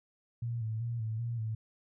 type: tone with vibrato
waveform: sine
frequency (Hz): 114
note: A#2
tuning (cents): -38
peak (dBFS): -32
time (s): 0.42-1.55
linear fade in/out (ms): 5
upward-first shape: square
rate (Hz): 2.6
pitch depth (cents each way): 56
effects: none